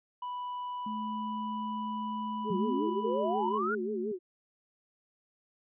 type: tone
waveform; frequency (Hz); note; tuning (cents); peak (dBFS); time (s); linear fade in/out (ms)
triangle; 987.8; B5; 0; -33; 0.22-3.58; 5
type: tone with pitch glide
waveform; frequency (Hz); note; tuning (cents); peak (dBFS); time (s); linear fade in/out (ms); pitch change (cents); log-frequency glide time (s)
sine; 216 to 220.7; A3 to A3; -32 to +5; -36; 0.86-4.12; 5; +37; 3.59-3.95
type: tone with vibrato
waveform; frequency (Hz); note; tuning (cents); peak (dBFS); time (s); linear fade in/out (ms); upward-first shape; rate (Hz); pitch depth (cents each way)
sine; 392; G4; 0; -32; 2.44-4.19; 50; sine; 5.6; 160
type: exponential sweep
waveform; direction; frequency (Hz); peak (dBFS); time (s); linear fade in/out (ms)
sine; up; 174.61 to 1480; -30; 2.5-3.75; 5
effects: resampled to 8000 Hz